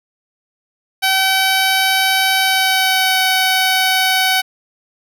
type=tone with pitch glide; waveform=10% pulse; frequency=765 to 754.5 Hz; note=G5 to F#5; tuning=-42 to +34 cents; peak=-4 dBFS; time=1.02-4.42 s; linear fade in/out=20 ms; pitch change=-24 cents; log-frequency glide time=2.38-3.23 s; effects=none